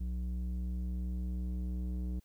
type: tone with low-pass filter sweep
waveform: square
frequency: 61.4 Hz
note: B1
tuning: 9 cents flat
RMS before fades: -36 dBFS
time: 0-2.2 s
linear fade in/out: 10 ms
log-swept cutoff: 160 to 260 Hz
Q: 1.2
effects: white hiss -73 dBFS RMS until 2.24 s